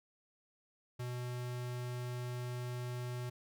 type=tone; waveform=square; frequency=123.4 Hz; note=B2; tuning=1 cent flat; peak=-39 dBFS; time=0.99-3.3 s; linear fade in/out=10 ms; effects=none